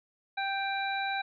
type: harmonic tone with a mistuned harmonic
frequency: 784 Hz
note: G5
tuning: in tune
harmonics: 1 / 2 / 3 / 5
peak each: -32 / -35 / -37 / -39 dBFS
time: 0.37-1.22 s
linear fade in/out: 10 ms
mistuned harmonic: 3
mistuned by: +16 cents
effects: none